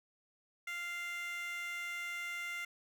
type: tone with high-pass filter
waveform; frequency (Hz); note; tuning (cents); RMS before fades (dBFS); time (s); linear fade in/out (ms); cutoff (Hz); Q
15% pulse; 696; F5; -6; -41; 0.67-2.65; 5; 1800; 5.6
effects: none